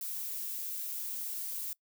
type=noise; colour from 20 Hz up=violet; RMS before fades=-38 dBFS; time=0.01-1.73 s; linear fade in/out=2 ms; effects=noise-tail reverb RT60 0.1 s tail -22 dB re dry